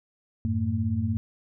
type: tone cluster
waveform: sine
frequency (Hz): 91.7 / 108.4 / 225.6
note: F#2 / A2 / A3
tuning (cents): -15 / -25 / +44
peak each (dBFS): -28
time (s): 0.45-1.17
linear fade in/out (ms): 0
effects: none